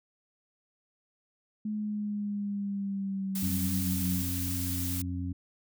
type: exponential sweep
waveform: sine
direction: down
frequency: 213.3 to 181.8 Hz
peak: -30 dBFS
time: 1.65-4.23 s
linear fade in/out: 5 ms
type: noise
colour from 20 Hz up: blue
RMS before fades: -36 dBFS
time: 3.35-5.02 s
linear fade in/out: 5 ms
type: harmonic tone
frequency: 89.6 Hz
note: F2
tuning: 45 cents sharp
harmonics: 1 / 2 / 3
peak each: -33 / -40 / -36 dBFS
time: 3.42-5.33 s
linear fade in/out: 10 ms
effects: none